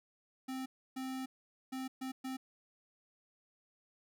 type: tone bursts at uneven times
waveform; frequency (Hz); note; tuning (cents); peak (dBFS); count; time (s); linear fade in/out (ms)
square; 261.6; C4; 0; -39; 5; 0.48-0.66 / 0.96-1.26 / 1.72-1.88 / 2.01-2.12 / 2.24-2.37; 10
effects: none